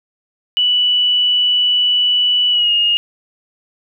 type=tone with pitch glide; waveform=sine; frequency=2960 to 2851 Hz; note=F#7 to F7; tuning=0 to +35 cents; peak=-11 dBFS; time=0.57-2.97 s; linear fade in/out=0 ms; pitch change=-65 cents; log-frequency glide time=2.5-2.72 s; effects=none